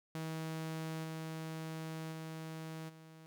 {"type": "tone with level steps", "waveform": "sawtooth", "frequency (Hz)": 160, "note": "D#3", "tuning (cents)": 49, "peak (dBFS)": [-35, -37, -39, -50], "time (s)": [0.15, 3.26], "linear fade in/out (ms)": 0, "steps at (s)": [1.03, 2.11, 2.88], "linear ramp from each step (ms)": 20, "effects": []}